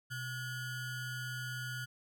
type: ring-modulated tone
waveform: square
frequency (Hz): 784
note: G5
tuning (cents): 0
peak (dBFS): -36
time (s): 0.1-1.86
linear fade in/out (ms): 20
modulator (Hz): 658
effects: 13-bit